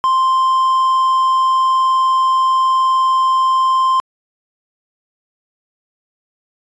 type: tone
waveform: triangle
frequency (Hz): 1046.5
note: C6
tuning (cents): 0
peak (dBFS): -9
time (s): 0.04-4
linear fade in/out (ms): 0
effects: resampled to 22050 Hz